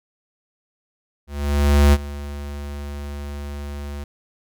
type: tone with ADSR envelope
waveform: square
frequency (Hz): 71.9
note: D2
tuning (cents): -36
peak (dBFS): -10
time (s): 1.27-4.04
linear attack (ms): 660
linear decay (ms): 42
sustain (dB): -19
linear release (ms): 4
effects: none